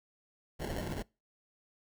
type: noise with sample-and-hold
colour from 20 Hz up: pink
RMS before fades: -37 dBFS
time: 0.59-1.03 s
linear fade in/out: 20 ms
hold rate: 1225 Hz
effects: noise-tail reverb RT60 0.3 s tail -26 dB re dry